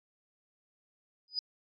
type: tone with exponential growth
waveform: sine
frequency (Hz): 4972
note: D#8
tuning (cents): -2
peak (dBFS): -26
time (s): 1.28-1.39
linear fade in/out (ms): 1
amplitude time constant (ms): 22
effects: AAC 48 kbps